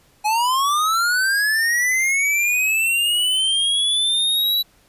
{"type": "linear sweep", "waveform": "square", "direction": "up", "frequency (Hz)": [830.6, 3951], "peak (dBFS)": -17, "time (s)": [0.24, 4.63], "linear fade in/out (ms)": 20, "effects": ["pink hiss -56 dBFS RMS until 4.88 s", "resampled to 32000 Hz"]}